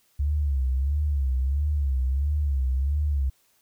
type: tone with vibrato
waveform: sine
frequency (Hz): 69.3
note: C#2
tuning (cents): 0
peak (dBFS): -21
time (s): 0.19-3.3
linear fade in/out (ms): 10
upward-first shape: sine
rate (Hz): 1.5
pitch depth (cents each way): 130
effects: white hiss -65 dBFS RMS until 3.61 s